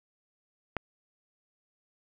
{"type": "click", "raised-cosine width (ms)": 0.5, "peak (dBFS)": -15, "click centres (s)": 0.767, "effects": []}